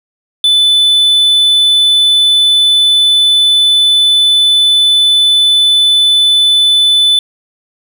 triangle tone, 3500 Hz, A7, 10 cents flat, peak -4 dBFS, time 0.44-7.19 s, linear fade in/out 2 ms, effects none

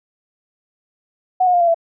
sine tone with pitch steps, 740 / 721.4 / 703.3 / 685.7 / 668.5 Hz, F#5 / F#5 / F5 / F5 / E5, 0 / -44 / +12 / -32 / +24 cents, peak -11 dBFS, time 1.4-1.745 s, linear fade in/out 10 ms, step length 69 ms, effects none

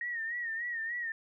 sine tone with vibrato, 1864.7 Hz, A#6, in tune, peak -33 dBFS, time 0.01-1.12 s, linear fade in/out 2 ms, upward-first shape sine, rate 3.4 Hz, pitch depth 75 cents each way, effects none

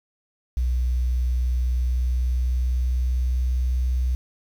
sine tone with pitch glide, 61.74 to 62.75 Hz, B1 to B1, 0 to +28 cents, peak -18 dBFS, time 0.57-4.15 s, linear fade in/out 0 ms, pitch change +28 cents, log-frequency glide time 1.59-3.76 s, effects tanh soft clip ceiling -16 dBFS + 8-bit

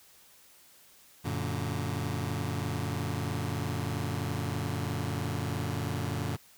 sawtooth chord, Gb augmented, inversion none, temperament just, 92.5 / 115.62 / 144.53 Hz, Gb2 / Bb2 / D3, 0 / -14 / -27 cents, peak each -31 dBFS, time 1.24-6.37 s, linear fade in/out 20 ms, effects white hiss -58 dBFS RMS until 6.57 s

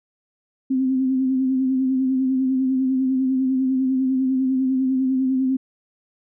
sine tone with vibrato, 261.6 Hz, C4, in tune, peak -17 dBFS, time 0.7-5.57 s, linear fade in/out 10 ms, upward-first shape sine, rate 10 Hz, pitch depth 35 cents each way, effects none

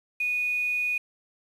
sine tone with quantisation, 2475 Hz, D#7, 10 cents flat, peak -24 dBFS, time 0.2-0.98 s, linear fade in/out 5 ms, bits 8, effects resampled to 32000 Hz

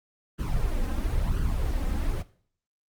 brown noise with flanger, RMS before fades -26 dBFS, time 0.38-2.23 s, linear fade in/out 20 ms, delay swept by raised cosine 0.65 to 3.85 ms, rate 0.99 Hz, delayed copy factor +0.8, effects noise-tail reverb RT60 0.5 s tail -17 dB re dry + Opus 24 kbps

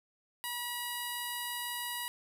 5% pulse tone with notch filter, 966 Hz, B5, 39 cents flat, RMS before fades -38 dBFS, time 0.44-2.08 s, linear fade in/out 0 ms, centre 6300 Hz, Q 0.94, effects none

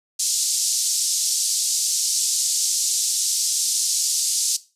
white band-pass noise, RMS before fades -22 dBFS, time 0.19-4.57 s, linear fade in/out 10 ms, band 4800 to 8500 Hz, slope 24 dB/octave, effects noise-tail reverb RT60 0.3 s tail -17 dB re dry + resampled to 32000 Hz

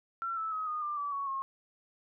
sine tone with pitch steps, 1355 / 1311.9 / 1270.1 / 1229.7 / 1190.5 / 1152.7 / 1116 / 1080.4 Hz, E6 / E6 / D#6 / D#6 / D6 / D6 / C#6 / C#6, +47 / -9 / +35 / -21 / +23 / -33 / +11 / -45 cents, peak -32 dBFS, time 0.22-1.42 s, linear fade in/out 0 ms, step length 150 ms, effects none

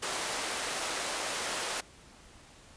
pink high-pass noise, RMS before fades -34 dBFS, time 0.02-1.81 s, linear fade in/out 10 ms, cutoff 490 Hz, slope 12 dB/octave, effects pink hiss -55 dBFS RMS until 2.76 s + resampled to 22050 Hz

